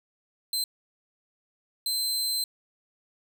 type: tone bursts at uneven times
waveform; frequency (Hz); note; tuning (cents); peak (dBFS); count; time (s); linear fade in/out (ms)
sawtooth; 4100; C8; -36; -23; 2; 0.53-0.64 / 1.86-2.44; 2
effects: none